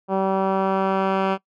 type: tone with low-pass filter sweep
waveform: 10% pulse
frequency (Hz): 192.2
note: G3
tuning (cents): -34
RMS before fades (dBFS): -21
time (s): 0.08-1.38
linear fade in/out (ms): 50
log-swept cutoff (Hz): 850 to 2100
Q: 1.1
effects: noise-tail reverb RT60 0.1 s tail -21 dB re dry